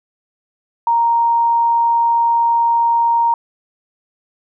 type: tone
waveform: sine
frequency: 932.3 Hz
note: A#5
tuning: in tune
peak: -11 dBFS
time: 0.87-3.34 s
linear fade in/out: 2 ms
effects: none